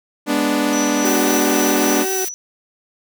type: chord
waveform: sawtooth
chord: G# diminished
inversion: none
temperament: equal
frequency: 207.7 / 246.9 / 293.7 Hz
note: G#3 / B3 / D4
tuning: 0 / 0 / 0 cents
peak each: -20 / -17 / -14 dBFS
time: 0.26-2.06 s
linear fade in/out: 50 ms
type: tone with tremolo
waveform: sine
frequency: 5920 Hz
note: F#8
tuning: in tune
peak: -22 dBFS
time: 0.73-2.34 s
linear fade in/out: 0 ms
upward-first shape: triangle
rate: 3.6 Hz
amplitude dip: 55%
type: tone with vibrato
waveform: 35% pulse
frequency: 379.1 Hz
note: F#4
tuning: 42 cents sharp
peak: -19 dBFS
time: 1.04-2.25 s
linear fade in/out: 5 ms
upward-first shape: triangle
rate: 4.9 Hz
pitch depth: 18 cents each way
type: noise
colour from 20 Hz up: blue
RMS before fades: -26 dBFS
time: 1.05-2.29 s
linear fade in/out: 5 ms
effects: none